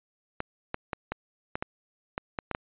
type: clicks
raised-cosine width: 0.5 ms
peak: -15 dBFS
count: 10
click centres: 0.404 / 0.744 / 0.932 / 1.12 / 1.555 / 1.625 / 2.179 / 2.388 / 2.513 / 2.549 s
effects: resampled to 8000 Hz